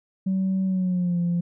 sine tone with pitch glide, 190 to 173.23 Hz, F#3 to F3, +46 to -14 cents, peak -19 dBFS, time 0.26-1.41 s, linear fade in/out 10 ms, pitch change -160 cents, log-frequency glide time 0.65-1.19 s, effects tanh soft clip ceiling -18 dBFS

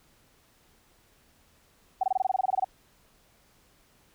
sine tone bursts, 758 Hz, F#5, 42 cents sharp, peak -21 dBFS, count 14, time 2.01-2.645 s, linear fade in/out 5 ms, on 24 ms, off 23 ms, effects pink hiss -63 dBFS RMS until 4.14 s

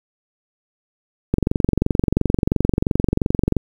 click train, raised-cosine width 3 ms, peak -3 dBFS, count 52, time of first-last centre 1.34-3.567 s, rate 22.9 Hz, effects 7-bit

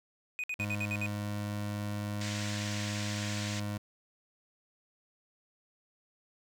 triangle tone bursts, 2489 Hz, D#7, in tune, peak -31 dBFS, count 7, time 0.39-1.061 s, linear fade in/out 0 ms, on 47 ms, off 57 ms
25% pulse tone, 103.5 Hz, G#2, 5 cents flat, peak -30 dBFS, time 0.59-3.78 s, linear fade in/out 10 ms
pink band-pass noise, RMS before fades -41 dBFS, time 2.21-3.6 s, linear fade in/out 2 ms, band 1600 to 7900 Hz, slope 48 dB/octave
effects none

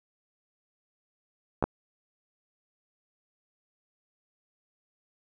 clicks, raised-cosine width 1 ms, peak -11 dBFS, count 2, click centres 1.626 / 1.64 s, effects none

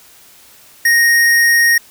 square tone, 1864.7 Hz, A#6, in tune, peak -9 dBFS, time 0.85-1.78 s, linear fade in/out 5 ms, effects white hiss -44 dBFS RMS until 1.9 s

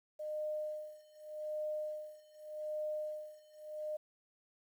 sine tone with tremolo, 610 Hz, D#5, 34 cents flat, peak -35 dBFS, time 0.19-3.97 s, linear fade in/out 10 ms, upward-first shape sine, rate 0.84 Hz, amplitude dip 95%, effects 11-bit

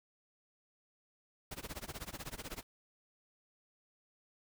pink noise with tremolo, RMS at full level -42 dBFS, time 1.51-2.63 s, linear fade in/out 5 ms, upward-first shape sine, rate 16 Hz, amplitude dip 95%, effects none

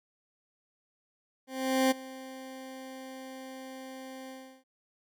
20% pulse tone with ADSR envelope, 262.5 Hz, C4, 6 cents sharp, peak -17 dBFS, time 1.47-4.64 s, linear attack 440 ms, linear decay 16 ms, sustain -20 dB, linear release 350 ms, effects none

